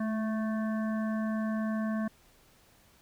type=harmonic tone with a mistuned harmonic; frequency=219.9 Hz; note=A3; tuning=1 cent flat; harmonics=1 / 3 / 5 / 7 / 8; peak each=-29 / -39 / -43 / -46 / -47 dBFS; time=0-2.08 s; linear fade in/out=5 ms; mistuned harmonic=1; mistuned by=-22 cents; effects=pink hiss -62 dBFS RMS until 3.01 s